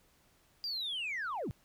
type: linear sweep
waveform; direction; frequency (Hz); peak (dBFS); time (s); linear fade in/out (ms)
sine; down; 4847 to 73.42; -33; 0.64-1.51; 0
effects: tanh soft clip ceiling -32 dBFS + pink hiss -68 dBFS RMS until 1.64 s